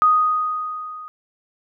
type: tone with level ramp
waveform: sine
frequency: 1244.5 Hz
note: D#6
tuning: in tune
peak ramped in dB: -10 to -33 dBFS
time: 0.02-1.08 s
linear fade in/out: 0 ms
effects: none